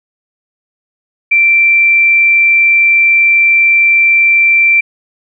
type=tone; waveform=sine; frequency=2349 Hz; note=D7; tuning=in tune; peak=-5 dBFS; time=1.31-4.81 s; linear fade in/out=10 ms; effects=none